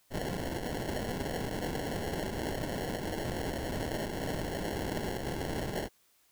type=noise with sample-and-hold; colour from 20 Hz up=white; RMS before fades=-35 dBFS; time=0.1-5.89 s; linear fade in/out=50 ms; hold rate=1225 Hz; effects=white hiss -68 dBFS RMS until 6.31 s